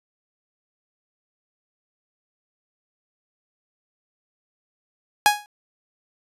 sawtooth tone with exponential decay, 830.6 Hz, G#5, in tune, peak -6 dBFS, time 5.26-5.46 s, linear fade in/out 0 ms, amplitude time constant 42 ms, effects resampled to 32000 Hz

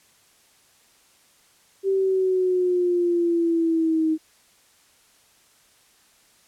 sine exponential sweep, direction down, 390 to 314 Hz, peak -18 dBFS, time 1.83-4.18 s, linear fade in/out 50 ms, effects white hiss -58 dBFS RMS until 6.47 s + low-pass 11000 Hz 12 dB/octave

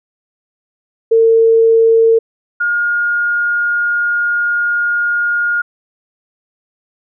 sine tone pair in turn, 453 / 1424.1 Hz, A#4 / F6, -50 / +33 cents, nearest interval octave + minor sixth, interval 1983 cents, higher second, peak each -6 / -12 dBFS, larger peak first, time 1.11-2.19 / 2.6-5.62 s, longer second, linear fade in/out 10 ms, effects none

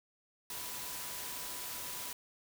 sine tone in noise, 988 Hz, B5, in tune, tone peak -53 dBFS, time 0.5-2.13 s, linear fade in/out 2 ms, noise white, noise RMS -42 dBFS, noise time 0.5-2.13 s, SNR -14 dB, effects none

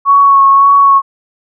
sine tone with vibrato, 1108.7 Hz, C#6, in tune, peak -3 dBFS, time 0.05-1.02 s, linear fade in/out 50 ms, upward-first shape sine, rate 1.8 Hz, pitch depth 19 cents each way, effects none

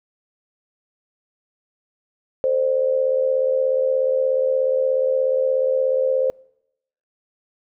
sine tone with amplitude modulation, 523.3 Hz, C5, in tune, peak -13 dBFS, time 2.44-6.3 s, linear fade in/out 0 ms, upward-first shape sine, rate 76.8 Hz, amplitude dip 70%, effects noise-tail reverb RT60 0.8 s tail -26 dB re dry

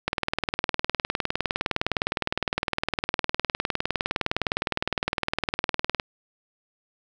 click train, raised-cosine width 0.3 ms, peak -7 dBFS, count 117, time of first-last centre 0.08-5.998 s, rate 19.6 Hz, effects none

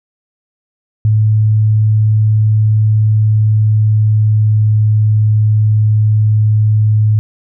sine tone with pitch glide, 107.9 to 107.28 Hz, A2 to A2, -33 to -43 cents, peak -7 dBFS, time 1.05-7.19 s, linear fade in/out 0 ms, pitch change -10 cents, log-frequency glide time 2.98-4.69 s, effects none

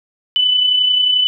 sine tone with amplitude modulation, 2997 Hz, F#7, 22 cents sharp, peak -9 dBFS, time 0.36-1.27 s, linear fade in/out 0 ms, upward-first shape sine, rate 31.3 Hz, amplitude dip 45%, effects none

